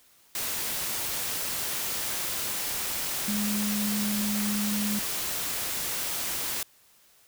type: tone in noise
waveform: sine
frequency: 207.7 Hz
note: G#3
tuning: in tune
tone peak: -27 dBFS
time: 3.28-4.99 s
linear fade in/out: 2 ms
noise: white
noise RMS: -31 dBFS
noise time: 0.35-6.63 s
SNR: +1 dB
effects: white hiss -60 dBFS RMS until 7.27 s